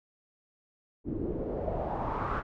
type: noise with low-pass filter sweep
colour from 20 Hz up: pink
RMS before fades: -33 dBFS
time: 1.04-2.43 s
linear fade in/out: 50 ms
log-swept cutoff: 290 to 1400 Hz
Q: 3.4
effects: none